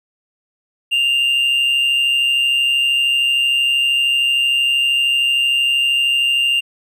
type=tone with amplitude modulation; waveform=triangle; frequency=2794 Hz; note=F7; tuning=in tune; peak=-9 dBFS; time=0.91-6.61 s; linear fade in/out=20 ms; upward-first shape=sine; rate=133 Hz; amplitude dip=45%; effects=tanh soft clip ceiling -5 dBFS